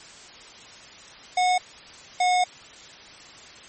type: tone pair in turn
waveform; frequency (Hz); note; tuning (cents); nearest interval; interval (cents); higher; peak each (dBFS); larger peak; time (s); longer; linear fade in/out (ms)
square; 730 / 726.5; F#5 / F#5; -24 / -32; unison; 8; first; -19; neither; 1.37-1.58 / 2.2-2.44; second; 5
effects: white hiss -45 dBFS RMS until 3.68 s + MP3 32 kbps